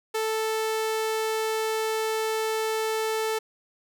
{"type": "tone", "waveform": "sawtooth", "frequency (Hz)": 440, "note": "A4", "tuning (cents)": 0, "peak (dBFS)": -21, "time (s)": [0.14, 3.39], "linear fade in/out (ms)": 10, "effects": []}